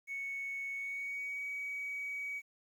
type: tone with pitch glide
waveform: triangle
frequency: 2216 to 2265 Hz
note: C#7 to C#7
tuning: -1 to +37 cents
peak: -34 dBFS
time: 0.07-2.42 s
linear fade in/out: 50 ms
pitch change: +38 cents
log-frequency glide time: 0.73-1.45 s
effects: tanh soft clip ceiling -34 dBFS + 11-bit